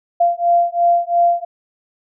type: beating tone pair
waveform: sine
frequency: 690 / 692.9 Hz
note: F5 / F5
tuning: -21 / -14 cents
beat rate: 2.9 Hz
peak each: -15 dBFS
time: 0.2-1.45 s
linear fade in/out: 10 ms
effects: none